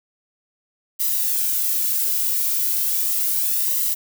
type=noise with flanger; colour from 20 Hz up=violet; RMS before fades=-21 dBFS; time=0.99-3.95 s; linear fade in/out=20 ms; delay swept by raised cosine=1 to 2.1 ms; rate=0.35 Hz; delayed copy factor=+0.5; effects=none